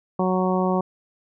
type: harmonic tone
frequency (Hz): 185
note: F#3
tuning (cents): 0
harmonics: 1 / 2 / 3 / 4 / 5 / 6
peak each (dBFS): -22 / -25 / -27 / -28 / -29 / -30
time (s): 0.19-0.81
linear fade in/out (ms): 5
effects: none